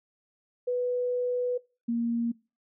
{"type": "tone pair in turn", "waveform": "sine", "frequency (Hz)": [493.9, 233.9], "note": ["B4", "A#3"], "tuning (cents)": [0, 6], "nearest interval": "octave + minor second", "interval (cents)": 1294, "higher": "first", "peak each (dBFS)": -25, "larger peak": "neither", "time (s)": [[0.67, 1.58], [1.88, 2.32]], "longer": "first", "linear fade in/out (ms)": 10, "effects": ["noise-tail reverb RT60 0.3 s tail -22 dB re dry"]}